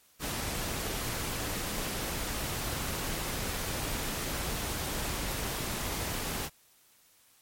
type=noise; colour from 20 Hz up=pink; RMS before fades=-34 dBFS; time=0.19-6.5 s; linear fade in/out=50 ms; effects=white hiss -63 dBFS RMS until 7.41 s + MP3 64 kbps